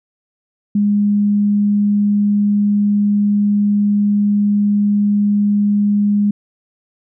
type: tone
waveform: sine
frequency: 205.3 Hz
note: G#3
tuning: 20 cents flat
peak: -11 dBFS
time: 0.75-6.31 s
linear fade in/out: 5 ms
effects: none